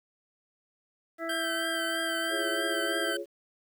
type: harmonic tone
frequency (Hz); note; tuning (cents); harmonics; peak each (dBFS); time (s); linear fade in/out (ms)
330.5; E4; +5; 1 / 2 / 4 / 5 / 6; -37 / -35 / -39 / -44 / -41; 1.18-3.17; 50
type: tone with vibrato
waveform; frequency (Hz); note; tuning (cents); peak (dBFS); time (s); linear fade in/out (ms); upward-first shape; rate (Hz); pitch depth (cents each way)
25% pulse; 1568; G6; 0; -27; 1.29-3.17; 5; triangle; 3.1; 40
type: chord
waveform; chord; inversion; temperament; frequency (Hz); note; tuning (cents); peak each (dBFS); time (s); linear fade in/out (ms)
sine; Db major; first; just; 346.5 / 415.8 / 554.4; F4 / Ab4 / Db5; -14 / +2 / 0; -37; 2.29-3.26; 50
effects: 10-bit